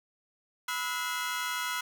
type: tone cluster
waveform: 35% pulse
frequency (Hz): 990 / 1299 / 1454 / 2072 / 3327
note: B5 / E6 / F#6 / C7 / G#7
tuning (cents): +4 / -26 / -31 / -17 / +2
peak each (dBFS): -36 / -36 / -34 / -37 / -38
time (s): 0.68-1.81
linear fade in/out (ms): 5
effects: none